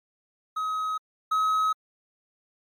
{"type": "tone pair in turn", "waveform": "triangle", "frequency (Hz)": [1270, 1276.3], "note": ["D#6", "D#6"], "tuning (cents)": [35, 44], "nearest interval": "unison", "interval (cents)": 9, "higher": "second", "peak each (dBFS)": [-24, -19], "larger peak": "second", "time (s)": [[0.56, 0.98], [1.31, 1.73]], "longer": "neither", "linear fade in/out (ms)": 10, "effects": ["MP3 96 kbps"]}